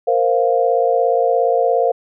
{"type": "chord", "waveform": "sine", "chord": "Bb suspended second", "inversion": "none", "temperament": "equal", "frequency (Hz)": [466.2, 523.3, 698.5], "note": ["Bb4", "C5", "F5"], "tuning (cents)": [0, 0, 0], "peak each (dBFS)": -17, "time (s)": [0.07, 1.92], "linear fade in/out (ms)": 10, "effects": []}